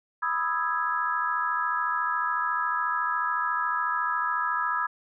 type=chord; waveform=sine; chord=E major seventh; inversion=second; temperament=equal; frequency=987.8 / 1244.5 / 1318.5 / 1661.2 Hz; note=B5 / D#6 / E6 / G#6; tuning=0 / 0 / 0 / 0 cents; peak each=-30 dBFS; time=0.22-4.87 s; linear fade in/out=10 ms; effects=none